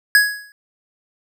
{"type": "tone with exponential decay", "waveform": "square", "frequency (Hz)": 1669, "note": "G#6", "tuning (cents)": 8, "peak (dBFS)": -7, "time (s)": [0.15, 0.52], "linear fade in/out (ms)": 1, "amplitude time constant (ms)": 79, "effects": []}